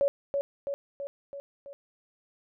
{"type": "tone with echo", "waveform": "sine", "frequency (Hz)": 561, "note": "C#5", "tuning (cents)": 21, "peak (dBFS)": -21, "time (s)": [0.01, 0.08], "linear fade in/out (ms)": 0, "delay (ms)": 330, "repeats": 5, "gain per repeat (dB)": -4, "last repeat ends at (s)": 1.73, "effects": []}